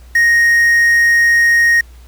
triangle tone with quantisation, 1867 Hz, A#6, 2 cents sharp, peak -6 dBFS, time 0.15-1.81 s, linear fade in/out 5 ms, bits 5, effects added 60 Hz sine -36 dBFS peak until 2.07 s + pink hiss -49 dBFS RMS until 2.07 s

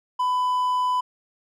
triangle tone, 1000 Hz, B5, 21 cents sharp, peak -18 dBFS, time 0.19-1.01 s, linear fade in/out 10 ms, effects none

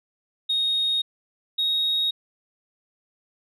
sine tone pair in turn, 3729 / 3761 Hz, A#7 / A#7, 0 / +15 cents, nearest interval unison, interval 15 cents, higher second, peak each -19 dBFS, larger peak neither, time 0.49-1.02 / 1.58-2.11 s, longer neither, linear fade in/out 10 ms, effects tanh soft clip ceiling -17 dBFS

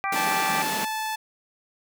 harmonic tone, 392 Hz, G4, in tune, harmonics 2 / 3 / 4 / 5 / 6, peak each -28 / -29 / -34 / -34 / -32 dBFS, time 0.04-0.62 s, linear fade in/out 0 ms
pink high-pass noise, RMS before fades -30 dBFS, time 0.12-0.85 s, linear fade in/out 5 ms, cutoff 150 Hz, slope 96 dB/octave
sawtooth tone, 872 Hz, A5, 16 cents flat, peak -23 dBFS, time 0.15-1.16 s, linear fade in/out 10 ms
effects none

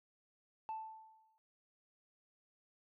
sine tone with exponential decay, 880 Hz, A5, in tune, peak -36 dBFS, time 0.69-1.38 s, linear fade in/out 0 ms, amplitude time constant 150 ms, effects tanh soft clip ceiling -37 dBFS

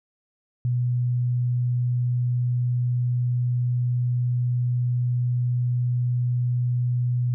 sine tone, 122.9 Hz, B2, 8 cents flat, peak -20 dBFS, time 0.65-7.34 s, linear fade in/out 0 ms, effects none

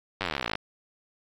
slowing click train, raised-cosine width 0.3 ms, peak -12 dBFS, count 25, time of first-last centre 0.21-0.554 s, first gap 10 ms, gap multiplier 1.03, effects AAC 48 kbps

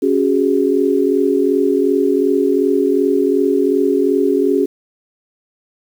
sine chord, C# suspended fourth, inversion none, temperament equal with one note detuned, 277.2 / 372.6 / 415.3 Hz, C#4 / F#4 / G#4, 0 / +12 / 0 cents, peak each -16 dBFS, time 0.02-4.66 s, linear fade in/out 10 ms, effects 7-bit

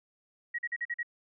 sine tone bursts, 1904 Hz, A#6, 36 cents sharp, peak -30 dBFS, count 6, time 0.54-1.031 s, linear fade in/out 10 ms, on 46 ms, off 43 ms, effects none

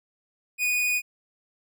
45% pulse tone, 2472 Hz, D#7, 12 cents flat, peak -22 dBFS, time 0.58-1.02 s, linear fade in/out 50 ms, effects none

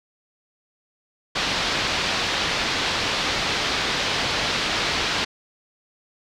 white low-pass noise, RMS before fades -24 dBFS, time 1.35-5.25 s, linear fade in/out 10 ms, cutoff 4600 Hz, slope 24 dB/octave, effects none

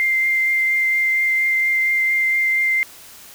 sine tone with vibrato, 2093 Hz, C7, in tune, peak -15 dBFS, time 0-2.83 s, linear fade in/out 0 ms, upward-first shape triangle, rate 4.3 Hz, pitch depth 11 cents each way, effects white hiss -42 dBFS RMS until 3.34 s

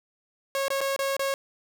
sawtooth tone with dropouts, 547 Hz, C#5, 23 cents flat, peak -21 dBFS, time 0.55-1.34 s, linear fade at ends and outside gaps 1 ms, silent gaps 0.682-0.703 / 0.807-0.813 / 0.963-0.991 / 1.167-1.194 s, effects none

